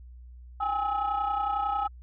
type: tone cluster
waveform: sine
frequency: 795 / 826 / 1289 Hz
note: G5 / G#5 / E6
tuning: +24 / -10 / -39 cents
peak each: -29 dBFS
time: 0.6-1.88 s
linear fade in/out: 10 ms
effects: tanh soft clip ceiling -20 dBFS + added 61 Hz sine -44 dBFS peak until 2.02 s